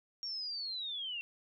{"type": "linear sweep", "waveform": "sine", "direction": "down", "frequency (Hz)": [5588, 2689], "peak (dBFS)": -37, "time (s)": [0.23, 1.21], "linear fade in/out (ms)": 0, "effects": []}